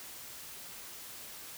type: silence
effects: white hiss -47 dBFS RMS until 1.57 s